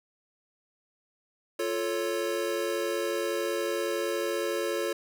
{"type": "chord", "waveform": "square", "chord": "F augmented", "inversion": "none", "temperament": "equal", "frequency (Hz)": [349.2, 440, 554.4], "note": ["F4", "A4", "C#5"], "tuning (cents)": [0, 0, 0], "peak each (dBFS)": -33, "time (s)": [1.59, 4.93], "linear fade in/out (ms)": 5, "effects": []}